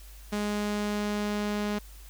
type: tone with low-pass filter sweep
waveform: sawtooth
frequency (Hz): 207.7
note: G#3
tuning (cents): 0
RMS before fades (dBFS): -30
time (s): 0.32-1.79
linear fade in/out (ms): 10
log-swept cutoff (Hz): 10000 to 5700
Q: 0.75
effects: added 50 Hz sine -45 dBFS peak until 2.09 s + white hiss -54 dBFS RMS until 2.09 s